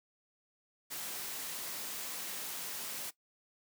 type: high-pass noise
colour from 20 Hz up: white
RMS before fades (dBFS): -41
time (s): 0.9-3.11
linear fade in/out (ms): 20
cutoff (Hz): 150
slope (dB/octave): 12
effects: noise-tail reverb RT60 0.1 s tail -18 dB re dry